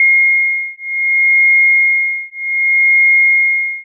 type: beating tone pair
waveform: sine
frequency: 2142 / 2142.65 Hz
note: C7 / C7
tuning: +40 / +41 cents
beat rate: 0.65 Hz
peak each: -12 dBFS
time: 0-3.84 s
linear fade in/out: 2 ms
effects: none